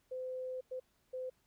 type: tone bursts at uneven times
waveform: sine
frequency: 512 Hz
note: C5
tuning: 38 cents flat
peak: -38 dBFS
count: 3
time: 0.11-0.61 / 0.71-0.8 / 1.13-1.3 s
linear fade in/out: 10 ms
effects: pink hiss -75 dBFS RMS until 1.46 s